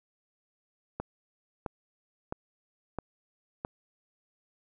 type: click train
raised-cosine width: 1 ms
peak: -19 dBFS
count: 5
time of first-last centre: 1-3.649 s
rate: 1.51 Hz
effects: none